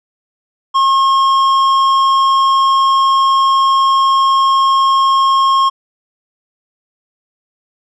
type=tone with tanh clipping; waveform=sine; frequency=1078 Hz; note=C#6; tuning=49 cents flat; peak=-10 dBFS; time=0.74-5.7 s; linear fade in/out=20 ms; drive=10 dB; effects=none